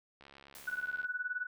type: click train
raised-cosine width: 0.3 ms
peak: -38 dBFS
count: 59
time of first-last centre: 0.21-1.045 s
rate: 69.5 Hz
type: noise with exponential decay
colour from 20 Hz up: white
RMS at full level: -49 dBFS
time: 0.55-1.2 s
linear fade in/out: 0 ms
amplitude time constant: 140 ms
type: tone with tremolo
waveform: sine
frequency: 1480 Hz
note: F#6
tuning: in tune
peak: -31 dBFS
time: 0.67-1.47 s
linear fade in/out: 10 ms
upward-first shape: sine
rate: 19 Hz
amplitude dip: 85%
effects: none